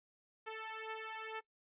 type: beating tone pair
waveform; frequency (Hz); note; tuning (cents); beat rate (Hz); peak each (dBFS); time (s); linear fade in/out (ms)
10% pulse; 440 / 442.2; A4 / A4; 0 / +9; 2.2; -37 / -38; 0.46-1.41; 20
effects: noise-tail reverb RT60 0.1 s tail -20 dB re dry + resampled to 8000 Hz